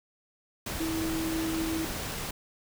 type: tone in noise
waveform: sine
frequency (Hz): 323.4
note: E4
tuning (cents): -33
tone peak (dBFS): -29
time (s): 0.8-1.85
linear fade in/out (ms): 5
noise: pink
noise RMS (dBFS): -35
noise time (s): 0.66-2.31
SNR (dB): +3
effects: none